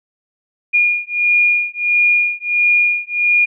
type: beating tone pair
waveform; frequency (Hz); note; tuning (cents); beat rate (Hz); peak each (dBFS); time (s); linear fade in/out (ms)
sine; 2428 / 2429.5; D#7 / D#7; -43 / -42; 1.5; -15; 0.73-3.46; 20
effects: none